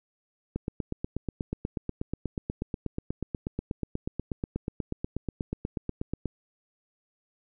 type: click train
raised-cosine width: 3 ms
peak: -17 dBFS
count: 48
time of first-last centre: 0.56-6.257 s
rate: 8.25 Hz
effects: none